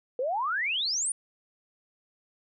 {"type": "exponential sweep", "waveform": "sine", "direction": "up", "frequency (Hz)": [477.9, 9770], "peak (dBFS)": -26, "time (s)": [0.19, 1.12], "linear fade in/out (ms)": 2, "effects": []}